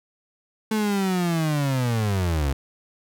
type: linear sweep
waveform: 35% pulse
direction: down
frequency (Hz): 220 to 65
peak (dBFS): -19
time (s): 0.71-2.53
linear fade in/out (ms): 5
effects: none